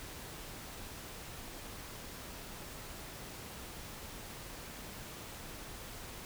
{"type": "silence", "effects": ["pink hiss -47 dBFS RMS until 6.25 s"]}